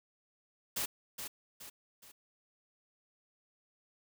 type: noise with echo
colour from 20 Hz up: white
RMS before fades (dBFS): -35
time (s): 0.76-0.86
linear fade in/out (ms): 10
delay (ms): 420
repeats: 3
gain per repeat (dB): -7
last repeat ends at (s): 2.12
effects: none